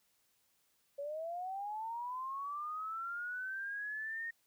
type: linear sweep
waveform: sine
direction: up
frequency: 554.4 to 1858 Hz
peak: -38 dBFS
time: 0.98-4.31 s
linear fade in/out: 10 ms
effects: white hiss -75 dBFS RMS until 4.46 s